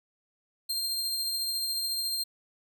sawtooth tone with tremolo, 4186 Hz, C8, in tune, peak -25 dBFS, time 0.69-2.24 s, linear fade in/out 10 ms, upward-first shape sine, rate 14 Hz, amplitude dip 25%, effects none

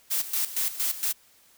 blue noise with tremolo, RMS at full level -26 dBFS, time 0.1-1.13 s, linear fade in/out 20 ms, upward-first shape square, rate 4.3 Hz, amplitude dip 75%, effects white hiss -59 dBFS RMS until 1.57 s

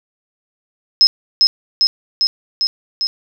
sine tone with echo, 5150 Hz, E8, 41 cents flat, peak -5 dBFS, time 1.01-1.07 s, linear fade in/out 0 ms, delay 400 ms, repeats 5, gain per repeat -2 dB, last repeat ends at 3.07 s, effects none

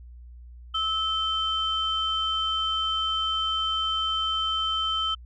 sine tone pair together, 1300 / 3092 Hz, E6 / G7, -24 / -24 cents, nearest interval octave + minor third, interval 1500 cents, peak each -27 / -25 dBFS, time 0.74-5.15 s, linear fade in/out 10 ms, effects tanh soft clip ceiling -16 dBFS + added 60 Hz sine -42 dBFS peak until 5.25 s

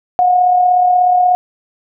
sine tone with amplitude modulation, 724 Hz, F#5, 38 cents flat, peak -6 dBFS, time 0.19-1.35 s, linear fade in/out 0 ms, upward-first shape sine, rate 36.6 Hz, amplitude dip 40%, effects none

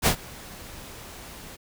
pink noise with ADSR envelope, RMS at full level -18 dBFS, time 0.02-1.57 s, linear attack 46 ms, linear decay 88 ms, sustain -24 dB, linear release 25 ms, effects none

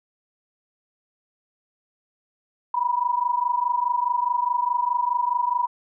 sine tone pair together, 963 / 987.8 Hz, B5 / B5, -44 / 0 cents, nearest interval unison, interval 44 cents, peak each -23 dBFS, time 2.74-5.67 s, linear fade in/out 5 ms, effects none

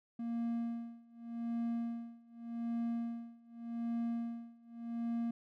triangle tone with tremolo, 233.1 Hz, A#3, in tune, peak -31 dBFS, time 0.19-5.31 s, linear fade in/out 5 ms, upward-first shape sine, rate 0.85 Hz, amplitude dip 95%, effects none

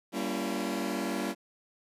sawtooth chord, G diminished seventh, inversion none, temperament just, 196 / 235.2 / 282.2 / 338.7 Hz, G3 / Bb3 / Db4 / Fb4, 0 / +16 / +31 / +47 cents, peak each -32 dBFS, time 0.12-1.35 s, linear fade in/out 50 ms, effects resampled to 32000 Hz + 10-bit

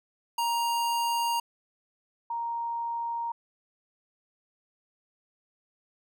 square / sine tone pair in turn, 937 / 933.3 Hz, A#5 / A#5, +9 / +2 cents, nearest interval unison, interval 7 cents, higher first, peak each -26 / -29 dBFS, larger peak first, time 0.38-1.4 / 2.3-3.32 s, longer neither, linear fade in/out 5 ms, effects none

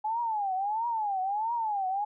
sine tone with vibrato, 842 Hz, G#5, 24 cents sharp, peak -27 dBFS, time 0.04-2.05 s, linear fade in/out 10 ms, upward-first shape triangle, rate 1.5 Hz, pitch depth 230 cents each way, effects none

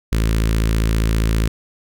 sawtooth tone with notch filter, 55 Hz, A1, in tune, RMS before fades -17 dBFS, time 0.12-1.48 s, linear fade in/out 5 ms, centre 760 Hz, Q 0.9, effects none

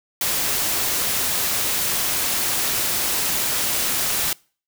white noise, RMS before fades -22 dBFS, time 0.21-4.33 s, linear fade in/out 2 ms, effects noise-tail reverb RT60 0.4 s tail -25 dB re dry

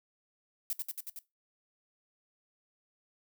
violet noise with echo, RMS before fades -33 dBFS, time 0.7-0.73 s, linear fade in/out 2 ms, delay 92 ms, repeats 5, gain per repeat -2 dB, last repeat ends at 1.19 s, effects noise-tail reverb RT60 0.2 s tail -18 dB re dry

